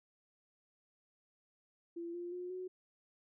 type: tone with pitch steps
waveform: sine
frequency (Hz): 340 / 349.2 / 358.6 / 368.2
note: F4 / F4 / F4 / F#4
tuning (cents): -46 / 0 / +46 / -8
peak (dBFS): -40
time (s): 1.96-2.68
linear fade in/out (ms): 10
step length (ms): 180
effects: none